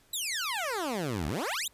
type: exponential two-way sweep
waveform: 15% pulse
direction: down then up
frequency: 4016 to 69.3 to 4016 Hz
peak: -24 dBFS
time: 0.13-1.68 s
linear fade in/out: 5 ms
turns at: 1.27 s
effects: pink hiss -63 dBFS RMS until 1.73 s + resampled to 32000 Hz